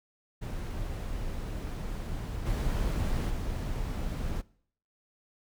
brown noise with level steps, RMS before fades -35 / -29 / -33 dBFS, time 0.41-4.42 s, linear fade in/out 20 ms, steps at 2.45 / 3.29 s, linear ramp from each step 20 ms, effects noise-tail reverb RT60 0.6 s tail -22 dB re dry

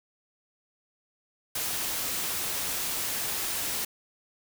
white noise, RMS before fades -31 dBFS, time 1.55-3.85 s, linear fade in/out 5 ms, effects none

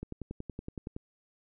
click train, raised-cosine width 3 ms, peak -25 dBFS, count 11, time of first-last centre 0.03-0.965 s, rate 10.7 Hz, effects none

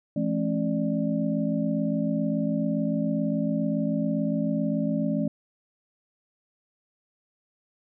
sine tone cluster, 168.1 / 215.2 / 273.1 / 591 Hz, E3 / A3 / C#4 / D5, +34 / -38 / -26 / +11 cents, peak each -29 / -27 / -28 / -33 dBFS, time 0.16-5.28 s, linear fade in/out 5 ms, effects none

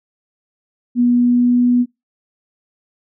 sine tone with pitch glide, 242.9 to 244.9 Hz, B3 to B3, -29 to -14 cents, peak -10 dBFS, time 0.95-1.86 s, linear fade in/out 50 ms, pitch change +15 cents, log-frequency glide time 1.12-1.63 s, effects noise-tail reverb RT60 0.2 s tail -21 dB re dry

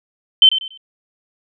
sine tone with echo, 3084 Hz, G7, 29 cents flat, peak -4 dBFS, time 0.42-0.49 s, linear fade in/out 2 ms, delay 95 ms, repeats 3, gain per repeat -11 dB, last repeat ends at 0.775 s, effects none

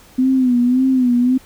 sine tone with vibrato, 252.7 Hz, B3, 40 cents sharp, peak -11 dBFS, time 0.18-1.38 s, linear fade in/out 10 ms, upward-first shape sine, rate 1.8 Hz, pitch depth 77 cents each way, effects pink hiss -46 dBFS RMS until 1.45 s

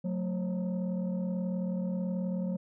sine tone cluster, 183.2 / 221.8 / 537 Hz, F#3 / A3 / C5, -17 / +14 / +45 cents, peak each -29 / -35 / -38 dBFS, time 0.04-2.57 s, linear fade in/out 10 ms, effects tanh soft clip ceiling -26 dBFS

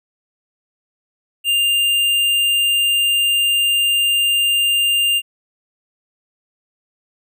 sine tone with tanh clipping, 2800 Hz, F7, 4 cents sharp, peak -15 dBFS, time 1.44-5.22 s, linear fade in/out 50 ms, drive 15 dB, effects none

